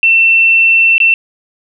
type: tone with dropouts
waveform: sine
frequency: 2690 Hz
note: E7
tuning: 34 cents sharp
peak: -5 dBFS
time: 0.03-1.14 s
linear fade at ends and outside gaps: 1 ms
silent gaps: 0.981-1.002 s
effects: none